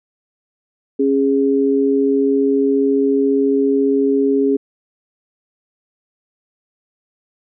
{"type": "tone pair together", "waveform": "sine", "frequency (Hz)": [274, 411.9], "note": ["C#4", "G#4"], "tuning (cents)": [-20, -14], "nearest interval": "perfect fifth", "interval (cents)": 706, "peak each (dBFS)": [-15, -15], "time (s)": [0.99, 4.57], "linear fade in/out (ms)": 10, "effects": []}